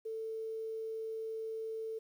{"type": "tone with quantisation", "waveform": "sine", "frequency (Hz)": 444.3, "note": "A4", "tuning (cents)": 17, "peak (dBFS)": -37, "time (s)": [0.05, 1.99], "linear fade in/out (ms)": 10, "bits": 11, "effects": []}